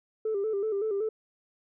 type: tone with vibrato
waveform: sine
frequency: 416.9 Hz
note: G#4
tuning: 7 cents sharp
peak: -25 dBFS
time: 0.25-1.09 s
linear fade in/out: 5 ms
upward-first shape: square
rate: 5.3 Hz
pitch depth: 84 cents each way
effects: tanh soft clip ceiling -23 dBFS